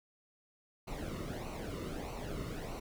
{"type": "noise with flanger", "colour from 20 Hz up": "brown", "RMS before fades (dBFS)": -41, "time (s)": [0.87, 2.8], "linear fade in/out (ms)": 10, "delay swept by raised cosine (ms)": [0.58, 1.26], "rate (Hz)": 1.6, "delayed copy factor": -0.7, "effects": []}